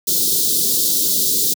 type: band-stop noise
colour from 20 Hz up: white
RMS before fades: -17 dBFS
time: 0.07-1.54 s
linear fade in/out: 10 ms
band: 480 to 3600 Hz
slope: 48 dB/octave
effects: high-pass 150 Hz 12 dB/octave